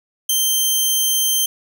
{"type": "tone", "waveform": "10% pulse", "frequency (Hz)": 3136, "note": "G7", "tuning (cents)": 0, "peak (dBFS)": -7, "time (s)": [0.29, 1.46], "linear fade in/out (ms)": 5, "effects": []}